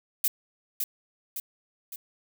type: noise with echo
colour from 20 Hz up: violet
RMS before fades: -24 dBFS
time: 0.24-0.28 s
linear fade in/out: 2 ms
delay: 560 ms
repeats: 3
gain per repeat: -5 dB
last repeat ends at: 1.96 s
effects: none